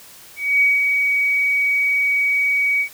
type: tone with ADSR envelope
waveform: sine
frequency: 2261 Hz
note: C#7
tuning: 34 cents sharp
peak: -11 dBFS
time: 0.36-2.89 s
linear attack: 250 ms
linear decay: 190 ms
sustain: -4 dB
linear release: 86 ms
effects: white hiss -43 dBFS RMS until 2.93 s